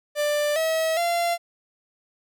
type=tone with pitch steps; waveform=45% pulse; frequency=591 / 643 / 688 Hz; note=D5 / E5 / F5; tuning=+11 / -43 / -26 cents; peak=-21 dBFS; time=0.15-1.38 s; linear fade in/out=50 ms; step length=410 ms; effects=none